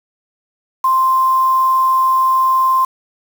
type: tone with quantisation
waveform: sine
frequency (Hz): 1046.5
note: C6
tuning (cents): 0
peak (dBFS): -10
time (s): 0.84-2.85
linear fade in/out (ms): 5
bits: 5
effects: none